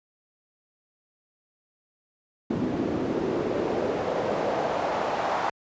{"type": "noise with band-pass filter sweep", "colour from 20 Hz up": "pink", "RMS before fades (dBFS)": -27, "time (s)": [2.5, 5.5], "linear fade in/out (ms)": 5, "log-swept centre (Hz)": [280, 860], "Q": 2, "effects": ["high-pass 60 Hz 12 dB/octave", "resampled to 16000 Hz"]}